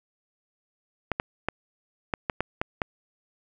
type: clicks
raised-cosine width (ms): 0.5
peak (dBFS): -10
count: 8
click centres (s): 1.117 / 1.199 / 1.486 / 2.138 / 2.298 / 2.406 / 2.615 / 2.818
effects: none